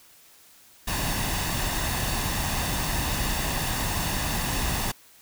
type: noise with comb filter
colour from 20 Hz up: pink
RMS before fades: -27 dBFS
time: 0.87-4.92 s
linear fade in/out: 10 ms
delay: 1.1 ms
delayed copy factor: +0.5
effects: white hiss -54 dBFS RMS until 5.21 s